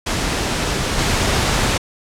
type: noise with level steps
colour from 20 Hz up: pink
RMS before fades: -20 / -17 dBFS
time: 0.06-1.78 s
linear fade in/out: 10 ms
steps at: 0.98 s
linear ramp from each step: 5 ms
effects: low-pass 8000 Hz 12 dB/octave